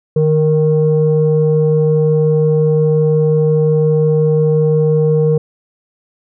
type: tone pair together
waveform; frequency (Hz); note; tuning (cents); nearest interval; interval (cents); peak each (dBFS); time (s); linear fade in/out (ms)
sine; 153.52 / 466.2; D#3 / A#4; -23 / 0; octave + perfect fifth; 1923; -11; 0.16-5.38; 5
effects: tanh soft clip ceiling -3 dBFS